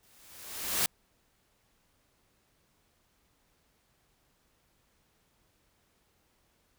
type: noise with exponential growth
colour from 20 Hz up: white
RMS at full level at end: -26 dBFS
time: 0.03-0.86 s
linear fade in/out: 1 ms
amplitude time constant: 180 ms
effects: pink hiss -71 dBFS RMS until 6.78 s